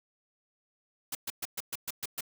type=noise bursts; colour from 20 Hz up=white; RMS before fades=-35 dBFS; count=8; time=1.12-2.208 s; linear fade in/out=5 ms; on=31 ms; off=120 ms; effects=none